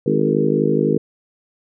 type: harmonic tone with a mistuned harmonic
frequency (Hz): 51.91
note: G#1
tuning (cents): 0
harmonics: 3 / 4 / 5 / 6 / 7 / 8 / 9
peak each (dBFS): -22 / -22 / -22 / -22 / -22 / -22 / -22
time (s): 0.06-0.98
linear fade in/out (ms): 5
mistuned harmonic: 8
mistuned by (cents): +28
effects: none